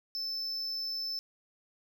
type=tone; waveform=triangle; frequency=5274 Hz; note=E8; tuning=in tune; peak=-32 dBFS; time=0.15-1.19 s; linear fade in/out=0 ms; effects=none